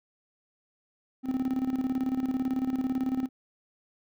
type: tone with tremolo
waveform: triangle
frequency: 260 Hz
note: C4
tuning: 11 cents flat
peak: -22 dBFS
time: 1.23-3.29 s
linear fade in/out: 50 ms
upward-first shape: square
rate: 18 Hz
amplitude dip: 65%
effects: none